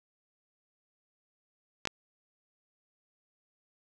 clicks, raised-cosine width 0.2 ms, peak -13 dBFS, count 2, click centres 1.854 / 1.873 s, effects none

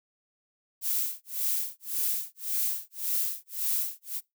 violet noise with tremolo, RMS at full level -27 dBFS, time 0.81-4.21 s, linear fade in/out 50 ms, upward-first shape sine, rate 1.8 Hz, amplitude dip 100%, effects noise-tail reverb RT60 0.2 s tail -24 dB re dry

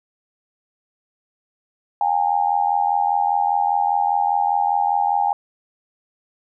sine tone with amplitude modulation, 815 Hz, G#5, 33 cents flat, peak -12 dBFS, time 2.01-5.33 s, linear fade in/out 2 ms, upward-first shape sine, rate 85 Hz, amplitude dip 90%, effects none

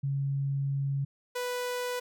sine / sawtooth tone pair in turn, 138.59 / 493.9 Hz, C#3 / B4, 0 / 0 cents, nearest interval octave + minor seventh, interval 2200 cents, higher second, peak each -27 dBFS, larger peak neither, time 0.03-1.05 / 1.35-2 s, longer first, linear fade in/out 10 ms, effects none

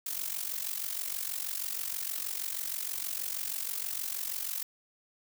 blue noise with amplitude modulation, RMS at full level -32 dBFS, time 0.06-4.63 s, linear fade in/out 5 ms, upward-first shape sine, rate 46.3 Hz, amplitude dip 80%, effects none

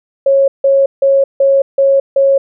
sine tone bursts, 548 Hz, C#5, 20 cents flat, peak -6 dBFS, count 6, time 0.26-2.38 s, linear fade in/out 5 ms, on 220 ms, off 160 ms, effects none

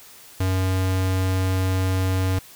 square tone, 93.8 Hz, F#2, 24 cents sharp, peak -20 dBFS, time 0.4-2.39 s, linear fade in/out 5 ms, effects white hiss -46 dBFS RMS until 2.55 s

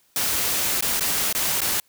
white noise with dropouts, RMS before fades -23 dBFS, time 0.16-1.8 s, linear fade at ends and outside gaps 2 ms, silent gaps 0.809-0.824 / 0.997-1.007 / 1.327-1.349 / 1.606-1.616 s, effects white hiss -62 dBFS RMS until 1.88 s

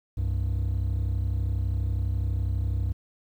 triangle tone pair together, 65.41 / 97.53 Hz, C2 / G2, 0 / -8 cents, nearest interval perfect fifth, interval 692 cents, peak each -24 dBFS, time 0.17-2.93 s, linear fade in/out 10 ms, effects tanh soft clip ceiling -18 dBFS + 10-bit

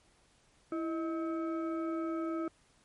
sine tone with frequency modulation, 329.6 Hz, E4, in tune, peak -32 dBFS, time 0.72-2.48 s, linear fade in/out 2 ms, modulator 957 Hz, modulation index 0.68, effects pink hiss -67 dBFS RMS until 2.84 s + MP3 48 kbps

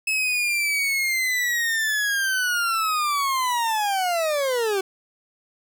40% pulse linear sweep, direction down, 2596 to 374.2 Hz, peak -20 dBFS, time 0.07-4.81 s, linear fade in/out 5 ms, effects none

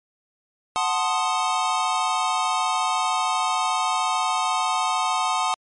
square chord, F# diminished seventh, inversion none, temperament equal, 740 / 880 / 1046.5 / 1244.5 Hz, F#5 / A5 / C6 / Eb6, 0 / 0 / 0 / 0 cents, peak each -27 dBFS, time 0.76-5.54 s, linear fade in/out 0 ms, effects MP3 48 kbps

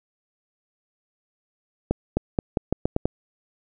accelerating click train, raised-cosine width 2 ms, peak -7 dBFS, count 8, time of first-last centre 1.91-3.055 s, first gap 260 ms, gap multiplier 0.84, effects none

